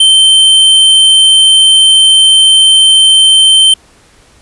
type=tone; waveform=square; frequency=3107 Hz; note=G7; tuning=16 cents flat; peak=-3 dBFS; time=0-3.74 s; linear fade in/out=5 ms; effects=pink hiss -44 dBFS RMS until 4.41 s + resampled to 24000 Hz